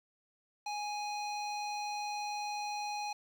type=tone with low-pass filter; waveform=square; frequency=830.6 Hz; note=G#5; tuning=in tune; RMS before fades=-38 dBFS; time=0.66-3.13 s; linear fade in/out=5 ms; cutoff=5100 Hz; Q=2; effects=10-bit